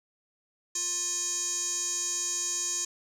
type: tone with band-pass filter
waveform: square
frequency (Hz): 352.5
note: F4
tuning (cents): +16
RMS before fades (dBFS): -31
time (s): 0.75-2.85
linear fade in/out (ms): 5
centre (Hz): 6600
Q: 8.2
effects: none